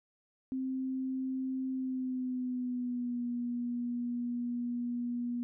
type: tone with pitch glide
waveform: sine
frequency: 261.6 to 241.3 Hz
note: C4 to B3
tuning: 0 to -40 cents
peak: -32 dBFS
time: 0.52-5.43 s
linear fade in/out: 0 ms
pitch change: -140 cents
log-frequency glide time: 1.71-3.24 s
effects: none